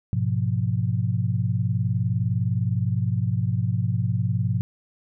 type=chord; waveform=sine; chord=F diminished; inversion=first; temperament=equal; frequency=103.83 / 123.47 / 174.61 Hz; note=Ab2 / Cb3 / F3; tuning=0 / 0 / 0 cents; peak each=-24 / -24 / -28 dBFS; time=0.13-4.61 s; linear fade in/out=0 ms; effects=none